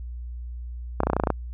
clicks, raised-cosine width 1 ms, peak -7 dBFS, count 10, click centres 1.004 / 1.034 / 1.07 / 1.1 / 1.133 / 1.166 / 1.199 / 1.237 / 1.272 / 1.303 s, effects added 60 Hz sine -32 dBFS peak until 1.53 s

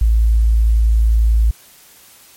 sine tone, 55.5 Hz, A1, 16 cents sharp, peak -9 dBFS, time 0.01-1.51 s, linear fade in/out 5 ms, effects white hiss -45 dBFS RMS until 2.36 s + MP3 64 kbps

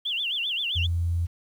sine tone with vibrato, 3100 Hz, G7, 20 cents flat, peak -25 dBFS, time 0.05-0.87 s, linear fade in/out 10 ms, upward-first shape sine, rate 7.6 Hz, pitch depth 230 cents each way
sine tone, 85.3 Hz, F2, 40 cents flat, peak -22 dBFS, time 0.75-1.27 s, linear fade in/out 20 ms
effects tanh soft clip ceiling -14 dBFS + 9-bit

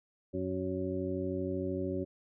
harmonic tone, 93 Hz, F#2, 9 cents sharp, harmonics 1 / 2 / 3 / 4 / 6, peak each -40 / -40 / -37 / -36 / -40 dBFS, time 0.33-2.05 s, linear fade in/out 20 ms, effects none

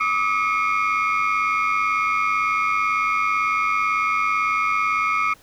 sine tone cluster, 1171 / 1269 / 2184 / 2409 Hz, D6 / D#6 / C#7 / D7, -5 / +34 / -26 / +43 cents, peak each -24 / -20 / -23 / -26 dBFS, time 0-5.34 s, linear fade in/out 10 ms, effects tanh soft clip ceiling -13 dBFS + pink hiss -52 dBFS RMS until 5.42 s

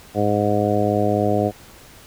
harmonic tone, 103.83 Hz, G#2, in tune, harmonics 1 / 2 / 3 / 4 / 5 / 6 / 7, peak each -24 / -24 / -24 / -24 / -24 / -24 / -24 dBFS, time 0.14-1.52 s, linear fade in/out 50 ms, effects pink hiss -45 dBFS RMS until 2.06 s

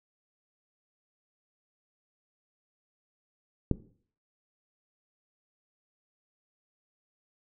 click, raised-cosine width 3 ms, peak -11 dBFS, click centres 3.713 s, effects noise-tail reverb RT60 0.5 s tail -17 dB re dry

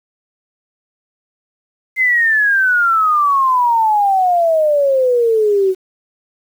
sine exponential sweep, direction down, 2089 to 370 Hz, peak -10 dBFS, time 1.96-5.75 s, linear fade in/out 50 ms, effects 7-bit

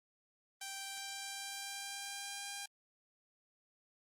5% pulse tone with pitch glide, 784 to 801.4 Hz, G5 to G5, 0 to +38 cents, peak -30 dBFS, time 0.61-2.66 s, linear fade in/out 5 ms, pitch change +38 cents, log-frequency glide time 0.75-2.48 s, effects Opus 24 kbps

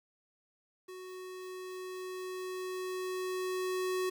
square tone with level ramp, 370 Hz, F#4, in tune, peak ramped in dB -45 to -31 dBFS, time 0.88-4.1 s, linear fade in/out 10 ms, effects 11-bit

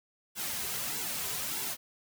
white noise with flanger, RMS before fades -35 dBFS, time 0.35-1.77 s, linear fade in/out 50 ms, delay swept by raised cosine 1.6 to 3.6 ms, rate 1.6 Hz, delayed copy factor -0.65, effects none

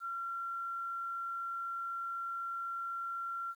sine tone with quantisation, 1368 Hz, F6, 36 cents flat, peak -36 dBFS, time 0-3.55 s, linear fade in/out 50 ms, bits 11, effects none

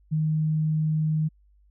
sine tone, 155.56 Hz, D#3, in tune, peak -21 dBFS, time 0.11-1.29 s, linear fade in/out 20 ms, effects added 50 Hz sine -56 dBFS peak until 1.7 s

